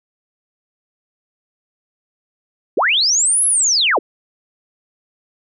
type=linear two-way sweep; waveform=sine; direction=up then down; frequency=253.3 to 11080 to 253.3 Hz; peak=-12 dBFS; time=2.77-3.99 s; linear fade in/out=5 ms; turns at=3.45 s; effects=none